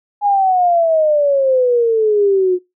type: exponential sweep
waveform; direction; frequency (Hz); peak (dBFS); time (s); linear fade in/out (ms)
sine; down; 830.6 to 357.4; -10; 0.21-2.59; 50
effects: noise-tail reverb RT60 0.2 s tail -21 dB re dry